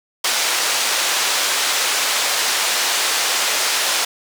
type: band-pass noise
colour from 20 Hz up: white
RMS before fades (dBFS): -19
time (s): 0.24-4.05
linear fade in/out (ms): 5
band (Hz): 540 to 6500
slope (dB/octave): 12
effects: none